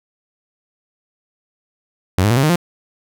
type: tone with pitch steps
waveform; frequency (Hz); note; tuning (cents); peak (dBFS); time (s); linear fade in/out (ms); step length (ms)
sawtooth; 92.5 / 105.03 / 119.27 / 135.43 / 153.78 / 174.62; F#2 / G#2 / A#2 / C#3 / D#3 / F3; 0 / +20 / +40 / -40 / -20 / 0; -8; 2.18-2.558; 0; 63
effects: none